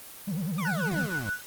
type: tone with vibrato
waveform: triangle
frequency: 175.3 Hz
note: F3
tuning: 7 cents sharp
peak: -26 dBFS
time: 0.27-1.07 s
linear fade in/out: 10 ms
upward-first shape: sine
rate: 10 Hz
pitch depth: 280 cents each way
type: exponential sweep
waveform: 25% pulse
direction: down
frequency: 1244.5 to 92.5 Hz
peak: -29 dBFS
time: 0.58-1.3 s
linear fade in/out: 5 ms
type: tone with tremolo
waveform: sine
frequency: 1480 Hz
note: F#6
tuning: in tune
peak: -27 dBFS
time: 0.65-1.41 s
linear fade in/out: 2 ms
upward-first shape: sine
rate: 6.4 Hz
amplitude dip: 90%
effects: white hiss -45 dBFS RMS until 1.46 s + Opus 24 kbps